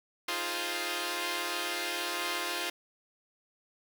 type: chord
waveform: 5% pulse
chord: F minor seventh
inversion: third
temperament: equal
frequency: 311.1 / 349.2 / 415.3 / 523.3 Hz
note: Eb4 / F4 / Ab4 / C5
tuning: 0 / 0 / 0 / 0 cents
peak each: -29 / -23 / -28 / -27 dBFS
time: 0.28-2.7 s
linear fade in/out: 5 ms
effects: none